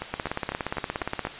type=two click trains; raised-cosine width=0.5 ms; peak=-15 / -12 dBFS; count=6 / 20; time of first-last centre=0.02-1.27 / 0.14-1.251 s; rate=4 / 17.1 Hz; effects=white hiss -39 dBFS RMS until 1.39 s + resampled to 8000 Hz